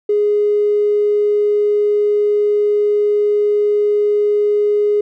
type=tone with tanh clipping; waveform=triangle; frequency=415.2 Hz; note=G#4; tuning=in tune; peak=-11 dBFS; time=0.09-5.01 s; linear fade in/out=5 ms; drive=2 dB; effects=none